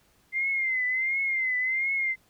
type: tone with vibrato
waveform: sine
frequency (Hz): 2086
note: C7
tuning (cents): -6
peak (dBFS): -24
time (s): 0.32-2.16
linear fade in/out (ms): 50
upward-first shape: triangle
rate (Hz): 1.4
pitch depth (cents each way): 87
effects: pink hiss -64 dBFS RMS until 2.29 s

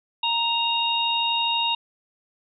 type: harmonic tone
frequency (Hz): 932.3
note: A#5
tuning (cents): 0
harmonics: 1 / 3 / 4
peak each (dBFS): -25 / -25 / -25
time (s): 0.23-1.75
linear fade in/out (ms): 5
effects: none

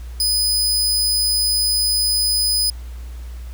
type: tone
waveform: sawtooth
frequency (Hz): 5000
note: D#8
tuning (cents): +8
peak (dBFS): -13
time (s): 0.2-2.7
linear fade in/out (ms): 2
effects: added 60 Hz sine -29 dBFS peak until 3.53 s + pink hiss -48 dBFS RMS until 3.53 s

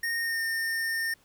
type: tone with pitch glide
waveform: square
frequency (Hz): 1848 to 1818.4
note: A#6 to A#6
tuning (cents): -16 to -43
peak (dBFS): -28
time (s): 0.03-1.14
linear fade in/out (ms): 5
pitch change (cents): -27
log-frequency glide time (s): 0.2-0.43
effects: pink hiss -63 dBFS RMS until 1.24 s

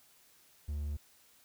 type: tone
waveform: triangle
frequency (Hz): 73.42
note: D2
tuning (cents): 0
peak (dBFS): -32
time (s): 0.68-0.97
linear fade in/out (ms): 10
effects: white hiss -64 dBFS RMS until 1.44 s

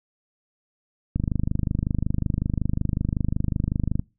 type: click train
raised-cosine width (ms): 5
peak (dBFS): -11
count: 73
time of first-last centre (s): 1.16-3.995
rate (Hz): 25.4
effects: noise-tail reverb RT60 0.3 s tail -25 dB re dry

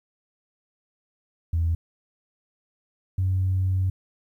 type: tone pair in turn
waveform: sine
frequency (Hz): 83.1 / 93.75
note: E2 / F#2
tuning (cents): +15 / +23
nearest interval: major second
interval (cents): 208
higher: second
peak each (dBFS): -19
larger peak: neither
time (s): 1.53-1.75 / 3.18-3.9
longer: second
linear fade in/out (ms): 5
effects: tanh soft clip ceiling -16 dBFS + 10-bit

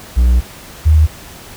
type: tone pair in turn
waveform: triangle / sine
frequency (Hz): 60.9 / 77.68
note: B1 / D#2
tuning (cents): -24 / -2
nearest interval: major third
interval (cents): 422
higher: second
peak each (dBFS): -5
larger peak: neither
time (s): 0.16-0.41 / 0.85-1.07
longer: first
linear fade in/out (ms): 20
effects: pink hiss -35 dBFS RMS until 1.56 s

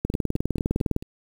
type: two click trains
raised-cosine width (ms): 3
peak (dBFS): -23 / -10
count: 5 / 19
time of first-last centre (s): 0.14-1.025 / 0.05-0.964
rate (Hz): 4.52 / 19.7
effects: 7-bit

